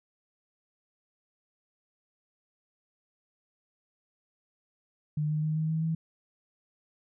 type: tone with pitch steps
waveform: sine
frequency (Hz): 151 / 153.11 / 155.25 / 157.41 / 159.61 / 161.84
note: D3 / D#3 / D#3 / D#3 / D#3 / E3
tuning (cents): +48 / -28 / -3 / +20 / +44 / -32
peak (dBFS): -26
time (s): 5.17-5.95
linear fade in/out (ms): 5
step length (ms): 130
effects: none